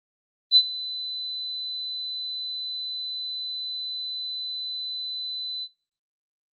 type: tone with ADSR envelope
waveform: sine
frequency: 4012 Hz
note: B7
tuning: 26 cents sharp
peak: -10 dBFS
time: 0.51-5.68 s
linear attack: 53 ms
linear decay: 57 ms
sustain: -20 dB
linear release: 51 ms
effects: noise-tail reverb RT60 0.4 s tail -21 dB re dry + Opus 24 kbps